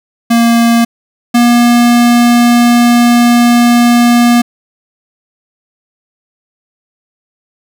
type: tone pair in turn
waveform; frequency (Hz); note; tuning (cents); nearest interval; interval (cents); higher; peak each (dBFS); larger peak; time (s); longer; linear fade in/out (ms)
square; 233.1 / 239.1; A#3 / A#3; 0 / +44; unison; 44; second; -6 / -5; second; 0.3-0.85 / 1.34-4.42; second; 10
effects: none